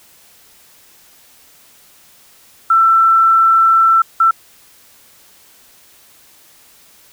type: tone bursts at uneven times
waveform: sine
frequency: 1337 Hz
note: E6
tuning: 24 cents sharp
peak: -7 dBFS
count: 2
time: 2.7-4.02 / 4.2-4.31 s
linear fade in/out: 5 ms
effects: white hiss -47 dBFS RMS until 7.12 s